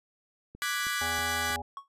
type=click train; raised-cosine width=3 ms; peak=-33 dBFS; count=4; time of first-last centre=0.55-1.505 s; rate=3.14 Hz
type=chord; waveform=sawtooth; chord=G# half-diminished seventh; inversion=second; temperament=equal; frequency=1174.7 / 1480 / 1661.2 / 1975.5 Hz; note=D6 / F#6 / G#6 / B6; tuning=0 / 0 / 0 / 0 cents; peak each=-31 dBFS; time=0.62-1.56 s; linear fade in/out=0 ms
type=harmonic tone; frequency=82.41 Hz; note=E2; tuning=in tune; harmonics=1 / 3 / 5 / 7 / 9 / 10; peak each=-41 / -44 / -45 / -45 / -45 / -36 dBFS; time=1.01-1.62 s; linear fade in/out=5 ms
type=tone with exponential decay; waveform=triangle; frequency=1108 Hz; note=C#6; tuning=1 cent flat; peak=-31 dBFS; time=1.77-1.88 s; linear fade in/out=1 ms; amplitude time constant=22 ms
effects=resampled to 32000 Hz